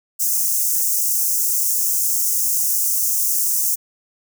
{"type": "high-pass noise", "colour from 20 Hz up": "white", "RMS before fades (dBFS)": -19, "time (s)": [0.19, 3.76], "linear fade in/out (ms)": 20, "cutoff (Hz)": 5800, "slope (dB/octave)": 48, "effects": []}